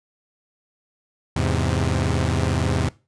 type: chord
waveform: sawtooth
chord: E augmented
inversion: none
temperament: equal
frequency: 82.41 / 103.83 / 130.81 Hz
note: E2 / G#2 / B#2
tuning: 0 / 0 / 0 cents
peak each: -19 / -21 / -20 dBFS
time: 1.36-2.89 s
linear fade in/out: 5 ms
effects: noise-tail reverb RT60 0.3 s tail -21 dB re dry + resampled to 22050 Hz